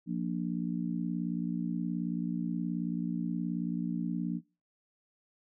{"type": "harmonic tone", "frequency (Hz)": 58.7, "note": "A#1", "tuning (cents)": 13, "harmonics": [3, 4, 5], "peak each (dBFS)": [-33, -35, -37], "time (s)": [0.06, 4.41], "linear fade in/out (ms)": 50, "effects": ["noise-tail reverb RT60 0.3 s tail -22 dB re dry"]}